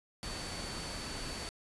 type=tone in noise; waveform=sine; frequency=4512 Hz; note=C#8; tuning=30 cents sharp; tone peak=-46 dBFS; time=0.23-1.49 s; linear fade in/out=0 ms; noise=pink; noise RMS=-41 dBFS; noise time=0.23-1.49 s; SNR=-8 dB; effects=resampled to 24000 Hz